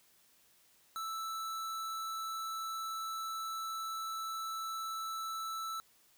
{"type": "tone", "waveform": "square", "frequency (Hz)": 1318.5, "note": "E6", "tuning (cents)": 0, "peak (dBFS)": -38, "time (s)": [0.96, 5.8], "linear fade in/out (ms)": 0, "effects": ["white hiss -67 dBFS RMS until 6.17 s"]}